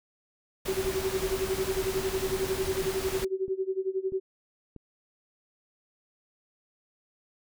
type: noise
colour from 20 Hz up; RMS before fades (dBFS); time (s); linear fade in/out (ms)
pink; -35; 0.65-3.25; 10
type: tone with tremolo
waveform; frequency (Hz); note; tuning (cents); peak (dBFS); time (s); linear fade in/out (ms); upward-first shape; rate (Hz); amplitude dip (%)
sine; 380.8; F#4; +50; -24; 0.68-4.2; 5; sine; 11; 90
type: click train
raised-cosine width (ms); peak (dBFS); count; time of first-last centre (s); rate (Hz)
3; -31; 4; 2.84-4.763; 1.56
effects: none